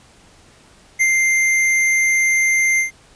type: tone with ADSR envelope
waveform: square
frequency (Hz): 2094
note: C7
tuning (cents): +1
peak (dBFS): -12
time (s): 0.99-2.91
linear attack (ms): 24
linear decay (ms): 53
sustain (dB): -2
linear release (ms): 120
effects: pink hiss -49 dBFS RMS until 3.15 s + resampled to 22050 Hz